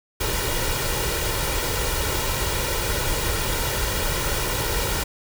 pink noise with comb filter, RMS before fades -24 dBFS, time 0.2-5.04 s, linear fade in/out 10 ms, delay 2.1 ms, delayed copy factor +0.6, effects none

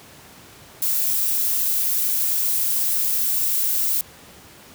violet noise, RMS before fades -21 dBFS, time 0.82-4.01 s, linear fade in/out 2 ms, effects pink hiss -45 dBFS RMS until 4.74 s + high-pass 80 Hz 12 dB/octave

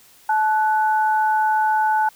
sine tone pair together, 866 / 1483.9 Hz, A5 / F#6, -28 / +5 cents, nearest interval major sixth, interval 933 cents, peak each -16 / -24 dBFS, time 0.29-2.09 s, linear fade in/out 5 ms, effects white hiss -51 dBFS RMS until 2.15 s

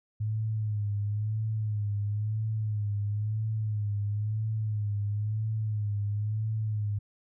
sine tone with vibrato, 106 Hz, G#2, 36 cents sharp, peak -27 dBFS, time 0.2-6.99 s, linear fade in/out 10 ms, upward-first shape sine, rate 0.99 Hz, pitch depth 61 cents each way, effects none

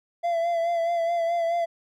triangle tone with vibrato, 678 Hz, E5, 49 cents sharp, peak -20 dBFS, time 0.23-1.66 s, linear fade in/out 20 ms, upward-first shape sine, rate 4.7 Hz, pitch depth 35 cents each way, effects none

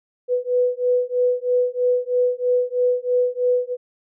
sine beating tone pair, 493.9 / 497 Hz, B4 / B4, 0 / +11 cents, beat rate 3.1 Hz, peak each -20 dBFS, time 0.28-3.77 s, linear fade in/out 50 ms, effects none

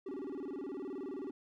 triangle tone with vibrato, 327.8 Hz, E4, 10 cents flat, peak -37 dBFS, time 0.06-1.31 s, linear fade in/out 5 ms, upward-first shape square, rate 19 Hz, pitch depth 280 cents each way, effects none

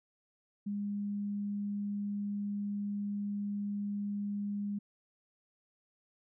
sine tone, 203.7 Hz, G#3, 33 cents flat, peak -33 dBFS, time 0.66-4.79 s, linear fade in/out 10 ms, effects none

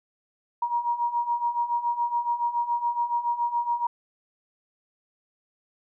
sine beating tone pair, 946 / 953.1 Hz, A#5 / A#5, +25 / +38 cents, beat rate 7.1 Hz, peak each -29 / -25 dBFS, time 0.62-3.87 s, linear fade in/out 5 ms, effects none

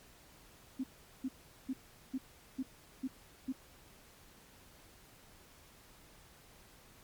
sine tone bursts, 261.6 Hz, C4, in tune, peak -33 dBFS, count 7, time 0.79-3.526 s, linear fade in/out 10 ms, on 48 ms, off 400 ms, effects pink hiss -60 dBFS RMS until 7.03 s + MP3 96 kbps

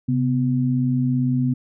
sine tone pair together, 132.8 / 250.3 Hz, C3 / B3, +26 / +23 cents, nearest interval major seventh, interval 1097 cents, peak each -20 dBFS, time 0.08-1.54 s, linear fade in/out 10 ms, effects none

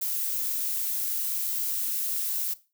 violet noise, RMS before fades -29 dBFS, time 0.01-2.54 s, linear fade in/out 10 ms, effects noise-tail reverb RT60 0.3 s tail -17 dB re dry

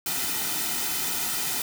white noise with comb filter, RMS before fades -28 dBFS, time 0.06-1.62 s, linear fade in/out 2 ms, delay 1.8 ms, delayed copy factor -0.7, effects none

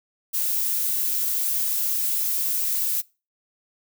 violet noise, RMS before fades -24 dBFS, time 0.33-3.02 s, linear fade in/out 20 ms, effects noise-tail reverb RT60 0.3 s tail -23 dB re dry

